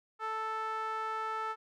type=tone with band-pass filter; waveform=sawtooth; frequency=440 Hz; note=A4; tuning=in tune; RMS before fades=-36 dBFS; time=0.19-1.56 s; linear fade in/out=50 ms; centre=1200 Hz; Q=3.9; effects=none